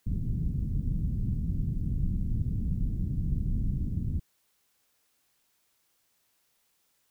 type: low-pass noise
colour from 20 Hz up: pink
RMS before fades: -29 dBFS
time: 0.06-4.2 s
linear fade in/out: 10 ms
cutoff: 200 Hz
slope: 24 dB/octave
effects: white hiss -72 dBFS RMS until 7.1 s